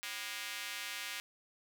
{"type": "tone with high-pass filter", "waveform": "square", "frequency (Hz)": 110, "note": "A2", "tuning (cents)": 0, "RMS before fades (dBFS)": -42, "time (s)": [0.03, 1.2], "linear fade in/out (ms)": 0, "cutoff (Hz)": 2200, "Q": 1.3, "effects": []}